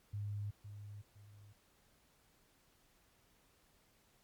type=tone with echo; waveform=sine; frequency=102.8 Hz; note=G#2; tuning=17 cents flat; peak=-38 dBFS; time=0.13-0.51 s; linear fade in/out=10 ms; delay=510 ms; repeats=2; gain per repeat=-9 dB; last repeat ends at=1.53 s; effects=pink hiss -71 dBFS RMS until 4.23 s + MP3 96 kbps